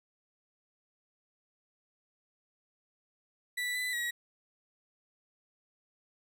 35% pulse tone with pitch steps, 1969 / 1997 / 1912 Hz, B6 / B6 / A#6, -6 / +19 / +43 cents, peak -30 dBFS, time 3.57-4.11 s, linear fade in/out 10 ms, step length 180 ms, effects none

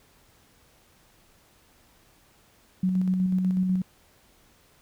sine tone with tremolo, 185.1 Hz, F#3, 1 cent sharp, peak -20 dBFS, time 2.83-3.82 s, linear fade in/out 5 ms, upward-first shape square, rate 8.1 Hz, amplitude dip 30%, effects pink hiss -60 dBFS RMS until 4.81 s

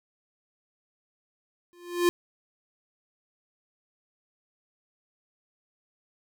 square tone with exponential growth, 350 Hz, F4, 4 cents sharp, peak -17 dBFS, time 1.73-2.09 s, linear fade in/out 0 ms, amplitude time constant 78 ms, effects none

